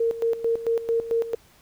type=tone with tremolo; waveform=sine; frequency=460 Hz; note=A#4; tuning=23 cents flat; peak=-19 dBFS; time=0-1.35 s; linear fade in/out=5 ms; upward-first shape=square; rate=4.5 Hz; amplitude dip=75%; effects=pink hiss -56 dBFS RMS until 1.61 s